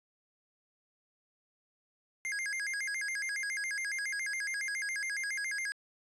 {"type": "tone with vibrato", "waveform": "square", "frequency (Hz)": 1864.7, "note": "A#6", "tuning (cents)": 0, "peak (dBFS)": -34, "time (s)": [2.25, 5.72], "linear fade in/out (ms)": 0, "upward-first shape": "square", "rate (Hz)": 7.2, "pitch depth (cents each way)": 210, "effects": ["resampled to 24000 Hz"]}